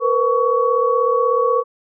sine tone cluster, 466.6 / 503 / 1123 Hz, A#4 / B4 / C#6, +2 / +32 / +22 cents, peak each -18 dBFS, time 0-1.64 s, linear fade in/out 50 ms, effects none

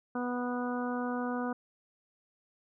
harmonic tone, 246.1 Hz, B3, 6 cents flat, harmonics 1 / 2 / 3 / 4 / 5 / 6, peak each -33 / -38 / -40 / -42 / -42 / -43 dBFS, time 0.15-1.53 s, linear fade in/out 5 ms, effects none

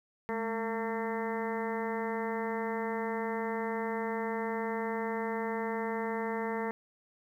harmonic tone with a mistuned harmonic, 226.6 Hz, A#3, 49 cents flat, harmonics 1 / 2 / 3 / 4 / 5 / 6 / 7 / 8 / 9, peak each -37 / -35 / -43 / -38 / -45 / -47 / -50 / -43 / -46 dBFS, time 0.29-6.71 s, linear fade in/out 0 ms, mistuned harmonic 1, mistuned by -85 cents, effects 11-bit

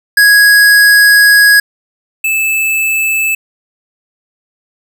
square tone pair in turn, 1661.2 / 2623 Hz, G#6 / E7, 0 / -9 cents, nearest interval minor sixth, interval 791 cents, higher second, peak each -4 / -11 dBFS, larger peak first, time 0.17-1.6 / 2.24-3.35 s, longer first, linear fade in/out 5 ms, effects none

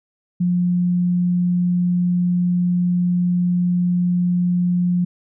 sine tone, 177.5 Hz, F3, 28 cents sharp, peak -15 dBFS, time 0.4-5.05 s, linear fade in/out 10 ms, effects none

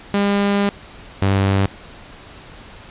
sawtooth tone pair in turn, 201.4 / 97.72 Hz, G3 / G2, +47 / -5 cents, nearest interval octave + minor second, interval 1252 cents, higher first, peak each -11 / -10 dBFS, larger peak second, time 0.14-0.69 / 1.22-1.66 s, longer first, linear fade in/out 0 ms, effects pink hiss -40 dBFS RMS until 2.9 s + resampled to 8000 Hz

